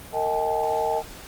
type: tone cluster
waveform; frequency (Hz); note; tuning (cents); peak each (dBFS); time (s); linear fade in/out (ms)
sine; 457.3 / 631 / 785 / 863; A#4 / D#5 / G5 / A5; -33 / +24 / +2 / -34; -27; 0.12-1.03; 50
effects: pink hiss -42 dBFS RMS until 1.27 s + Opus 32 kbps